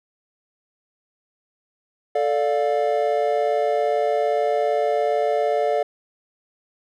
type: chord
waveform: triangle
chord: D minor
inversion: second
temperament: just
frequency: 440.5 / 587.3 / 704.8 Hz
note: A4 / D5 / F5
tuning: +2 / 0 / +16 cents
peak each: -21 / -20 / -21 dBFS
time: 2.15-5.83 s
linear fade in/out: 5 ms
effects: none